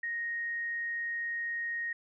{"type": "tone", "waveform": "sine", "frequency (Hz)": 1868, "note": "A#6", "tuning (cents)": 3, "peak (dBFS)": -32, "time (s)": [0.03, 1.93], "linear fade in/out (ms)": 5, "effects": []}